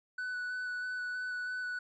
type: tone with vibrato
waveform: triangle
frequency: 1489 Hz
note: F#6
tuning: 11 cents sharp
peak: -33 dBFS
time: 0.18-1.79 s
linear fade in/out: 5 ms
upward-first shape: square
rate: 3.1 Hz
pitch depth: 10 cents each way
effects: resampled to 16000 Hz